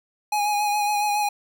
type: tone with vibrato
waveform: square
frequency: 830.6 Hz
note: G#5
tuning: in tune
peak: -21 dBFS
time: 0.32-1.29 s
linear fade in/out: 5 ms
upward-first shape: sine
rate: 7.2 Hz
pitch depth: 26 cents each way
effects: none